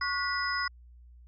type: tone cluster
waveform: sine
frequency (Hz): 1109 / 1452 / 1963 / 5060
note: C#6 / F#6 / B6 / D#8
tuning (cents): 0 / -33 / -11 / +28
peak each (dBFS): -33 / -33 / -34 / -35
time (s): 0.01-0.68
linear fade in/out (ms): 5
effects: added 60 Hz sine -50 dBFS peak until 1.27 s